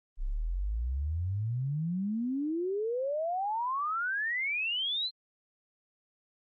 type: exponential sweep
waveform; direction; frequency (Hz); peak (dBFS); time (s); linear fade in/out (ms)
sine; up; 30.87 to 4186; -29; 0.17-5.11; 50
effects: Opus 24 kbps